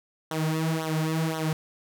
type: tone with flanger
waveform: sawtooth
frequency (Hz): 159.2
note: D#3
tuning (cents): +40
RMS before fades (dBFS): -27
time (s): 0.31-1.53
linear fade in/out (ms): 2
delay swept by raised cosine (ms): 0.41 to 5.01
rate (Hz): 1.9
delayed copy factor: -0.85
effects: none